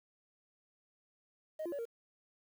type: tone with pitch steps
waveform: triangle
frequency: 625 / 344.5 / 568 / 463.6 Hz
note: D#5 / F4 / C#5 / A#4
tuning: +8 / -24 / +42 / -10 cents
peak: -34 dBFS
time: 1.59-1.854 s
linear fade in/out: 10 ms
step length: 66 ms
effects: tanh soft clip ceiling -32 dBFS + 10-bit